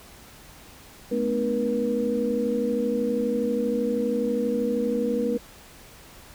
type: tone cluster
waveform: sine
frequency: 216.7 / 249.2 / 302.8 / 479.6 Hz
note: A3 / B3 / D#4 / A#4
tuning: -26 / +16 / -47 / +49 cents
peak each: -28 / -28 / -33 / -25 dBFS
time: 1.11-5.38 s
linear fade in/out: 10 ms
effects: pink hiss -48 dBFS RMS until 6.34 s